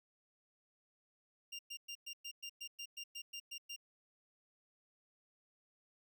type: tone bursts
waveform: 25% pulse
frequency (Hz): 2794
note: F7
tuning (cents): 0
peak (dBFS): -40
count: 13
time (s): 1.52-3.763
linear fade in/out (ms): 10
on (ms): 71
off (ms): 110
effects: none